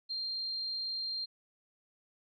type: tone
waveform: sine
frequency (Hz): 4186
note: C8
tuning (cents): 0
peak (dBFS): -34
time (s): 0.09-1.26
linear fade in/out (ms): 20
effects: none